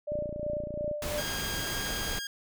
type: tone with tremolo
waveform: sine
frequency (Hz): 594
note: D5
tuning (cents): +20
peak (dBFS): -29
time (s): 0.07-1.21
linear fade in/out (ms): 10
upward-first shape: sine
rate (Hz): 2.8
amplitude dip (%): 60
type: click train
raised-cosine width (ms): 3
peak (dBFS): -26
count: 24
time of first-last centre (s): 0.12-0.913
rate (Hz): 29
type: noise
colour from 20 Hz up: pink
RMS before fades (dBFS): -35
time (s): 1.02-2.19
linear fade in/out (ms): 2
type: tone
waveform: 15% pulse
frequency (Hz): 1623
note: G#6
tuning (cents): -40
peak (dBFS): -28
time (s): 1.18-2.27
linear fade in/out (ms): 2
effects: none